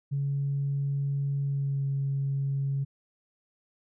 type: tone with pitch glide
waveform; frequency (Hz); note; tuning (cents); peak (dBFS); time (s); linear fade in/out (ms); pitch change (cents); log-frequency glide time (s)
sine; 140 to 137.99; C#3 to C#3; +18 to -8; -25; 0.11-2.85; 20; -26; 1.43-1.86
effects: tanh soft clip ceiling -21 dBFS